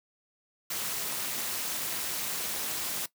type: noise with amplitude modulation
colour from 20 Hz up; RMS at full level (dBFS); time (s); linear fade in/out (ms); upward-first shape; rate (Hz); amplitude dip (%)
white; -30; 0.7-3.06; 5; sine; 281; 75
effects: noise-tail reverb RT60 0.1 s tail -18 dB re dry + high-pass 100 Hz 12 dB/octave